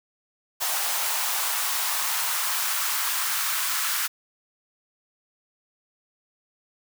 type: noise with high-pass filter sweep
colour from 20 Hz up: white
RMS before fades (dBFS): -26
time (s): 0.6-4.08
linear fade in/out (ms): 20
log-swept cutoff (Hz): 810 to 1300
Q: 2.1
effects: none